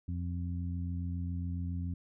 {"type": "harmonic tone", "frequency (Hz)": 87.31, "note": "F2", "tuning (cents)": 0, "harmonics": [1, 2, 3], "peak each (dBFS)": [-34, -40, -44], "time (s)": [0.08, 1.94], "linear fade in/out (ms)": 5, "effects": []}